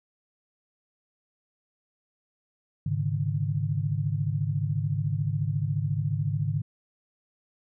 sine chord, Ab suspended fourth, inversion none, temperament equal with one note detuned, 103.83 / 138.59 / 152.63 Hz, Ab2 / Db3 / Eb3, 0 / 0 / -33 cents, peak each -29 dBFS, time 2.86-6.62 s, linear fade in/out 5 ms, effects none

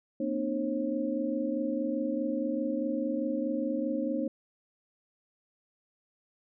sine tone cluster, 234.1 / 258.9 / 302 / 539 Hz, A#3 / C4 / D4 / C#5, +8 / -18 / +48 / -49 cents, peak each -34 / -35 / -32 / -34 dBFS, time 0.2-4.28 s, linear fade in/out 5 ms, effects none

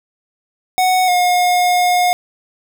square tone pair in turn, 740 / 717.7 Hz, F#5 / F5, 0 / +47 cents, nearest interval minor second, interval 53 cents, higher first, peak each -12 dBFS, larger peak neither, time 0.78-1.08 / 1.08-2.13 s, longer second, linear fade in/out 0 ms, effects none

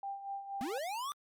sine tone with tremolo, 792 Hz, G5, 18 cents sharp, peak -36 dBFS, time 0.03-0.78 s, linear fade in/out 2 ms, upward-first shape sine, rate 4.2 Hz, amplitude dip 65%
square linear sweep, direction up, 216.4 to 1200 Hz, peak -37 dBFS, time 0.61-1.12 s, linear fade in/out 0 ms
effects Opus 48 kbps

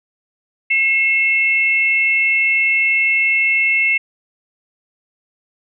sine tone pair together, 2163 / 2668 Hz, C#7 / E7, -43 / +20 cents, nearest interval major third, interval 363 cents, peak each -14 / -17 dBFS, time 0.7-3.98 s, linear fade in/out 10 ms, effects none

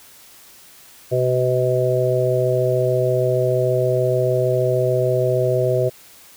harmonic tone, 126.5 Hz, B2, 42 cents sharp, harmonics 1 / 3 / 4 / 5, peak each -21 / -21 / -21 / -21 dBFS, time 1.11-5.9 s, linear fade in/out 20 ms, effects white hiss -46 dBFS RMS until 6.36 s

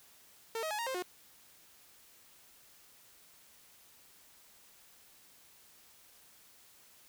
sawtooth tone with pitch steps, 452.6 / 633 / 844 / 933 / 525 / 361 Hz, A4 / D#5 / G#5 / A#5 / C5 / F#4, +49 / +30 / +28 / +1 / +6 / -43 cents, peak -31 dBFS, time 0.55-1.024 s, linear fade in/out 2 ms, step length 79 ms, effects white hiss -61 dBFS RMS until 7.08 s

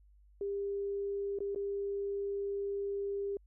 sine tone with dropouts, 400.1 Hz, G4, 35 cents sharp, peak -33 dBFS, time 0.41-3.37 s, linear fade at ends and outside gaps 2 ms, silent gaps 1.388-1.404 / 1.548-1.559 s, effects added 50 Hz sine -59 dBFS peak until 3.46 s

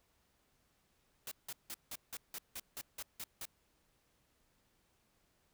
white noise bursts, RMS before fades -44 dBFS, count 11, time 1.27-3.454 s, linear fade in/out 2 ms, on 44 ms, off 170 ms, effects pink hiss -75 dBFS RMS until 5.53 s

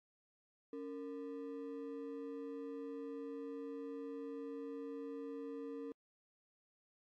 triangle ring-modulated tone, 370 Hz, F#4, in tune, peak -38 dBFS, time 0.73-5.92 s, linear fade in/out 0 ms, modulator 89.6 Hz, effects AAC 64 kbps

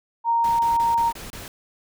sine tone, 929 Hz, A#5, 6 cents flat, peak -17 dBFS, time 0.24-1.13 s, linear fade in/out 50 ms
pink noise bursts, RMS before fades -37 dBFS, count 6, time 0.44-1.48 s, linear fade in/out 2 ms, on 150 ms, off 28 ms
effects none

